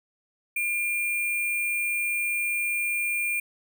sine tone with sample-and-hold, 2400 Hz, D7, 37 cents sharp, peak -24 dBFS, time 0.56-3.4 s, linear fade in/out 5 ms, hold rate 11025 Hz, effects none

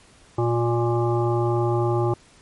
harmonic tone, 118.2 Hz, A#2, 24 cents sharp, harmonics 1 / 3 / 5 / 7 / 9 / 10, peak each -22 / -22 / -31 / -28 / -35 / -34 dBFS, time 0.38-2.14 s, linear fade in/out 5 ms, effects pink hiss -53 dBFS RMS until 2.41 s + MP3 48 kbps

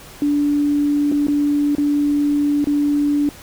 sine tone with dropouts, 290.6 Hz, D4, 18 cents flat, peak -14 dBFS, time 0.22-3.29 s, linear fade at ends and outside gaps 1 ms, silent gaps 1.116-1.122 / 1.269-1.283 / 1.751-1.782 / 2.643-2.671 s, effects pink hiss -40 dBFS RMS until 3.42 s

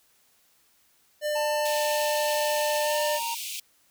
square tone, 598 Hz, D5, 31 cents sharp, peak -26 dBFS, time 1.21-3.2 s, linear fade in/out 50 ms
square tone with pitch glide, 888 to 927.3 Hz, A5 to A#5, +16 to -9 cents, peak -30 dBFS, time 1.35-3.35 s, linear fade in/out 10 ms, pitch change +75 cents, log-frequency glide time 2.81-2.99 s
pink high-pass noise, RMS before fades -35 dBFS, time 1.65-3.6 s, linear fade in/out 5 ms, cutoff 2300 Hz, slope 96 dB/octave
effects white hiss -64 dBFS RMS until 3.9 s

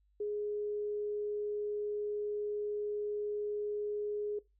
sine tone, 416.4 Hz, G#4, 5 cents sharp, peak -33 dBFS, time 0.2-4.39 s, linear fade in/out 5 ms, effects noise-tail reverb RT60 0.2 s tail -20 dB re dry + added 50 Hz sine -68 dBFS peak until 4.59 s

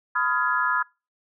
sine chord, F half-diminished seventh, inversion second, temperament just, 1005.8 / 1257.2 / 1396.9 / 1676.3 Hz, Cb6 / Eb6 / F6 / Ab6, +31 / +18 / 0 / +16 cents, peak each -26 dBFS, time 0.15-0.83 s, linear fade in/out 10 ms, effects noise-tail reverb RT60 0.3 s tail -26 dB re dry

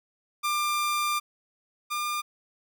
sawtooth tone pair in turn, 1193 / 1202 Hz, D6 / D6, +27 / +40 cents, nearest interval unison, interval 13 cents, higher second, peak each -21 / -24 dBFS, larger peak first, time 0.43-1.2 / 1.9-2.22 s, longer first, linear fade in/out 20 ms, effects none

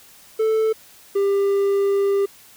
triangle tone pair in turn, 440 / 397.7 Hz, A4 / G4, 0 / +25 cents, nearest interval major second, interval 175 cents, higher first, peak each -14 dBFS, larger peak neither, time 0.39-0.73 / 1.15-2.26 s, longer second, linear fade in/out 10 ms, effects white hiss -48 dBFS RMS until 2.56 s

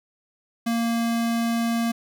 square tone, 231.7 Hz, A#3, 10 cents flat, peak -22 dBFS, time 0.66-1.92 s, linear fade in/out 10 ms, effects 10-bit

